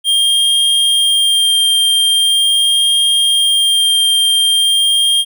square tone with vibrato, 3202 Hz, G7, 36 cents sharp, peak -10 dBFS, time 0.04-5.25 s, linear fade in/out 50 ms, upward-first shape sine, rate 0.42 Hz, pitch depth 10 cents each way, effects none

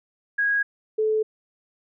sine tone pair in turn, 1647 / 434 Hz, G#6 / A4, -15 / -24 cents, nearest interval octave + major seventh, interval 2309 cents, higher first, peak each -19 dBFS, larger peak neither, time 0.38-0.63 / 0.98-1.23 s, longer neither, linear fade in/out 10 ms, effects none

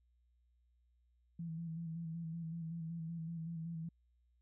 sine tone with vibrato, 164.81 Hz, E3, in tune, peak -40 dBFS, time 1.39-3.89 s, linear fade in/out 5 ms, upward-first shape square, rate 5.3 Hz, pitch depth 34 cents each way, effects added 60 Hz sine -70 dBFS peak until 4.41 s

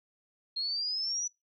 sine exponential sweep, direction up, 4208 to 5960 Hz, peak -30 dBFS, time 0.56-1.28 s, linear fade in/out 10 ms, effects noise-tail reverb RT60 0.2 s tail -23 dB re dry

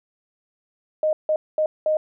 sine tone bursts at uneven times, 619 Hz, D#5, 9 cents flat, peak -17 dBFS, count 4, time 1.03-1.13 / 1.29-1.36 / 1.58-1.66 / 1.86-1.97 s, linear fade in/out 2 ms, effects none

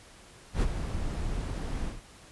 brown noise with ADSR envelope, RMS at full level -23 dBFS, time 0.53-2.01 s, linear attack 87 ms, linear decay 39 ms, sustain -9 dB, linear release 150 ms, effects pink hiss -53 dBFS RMS until 2.31 s + resampled to 24000 Hz

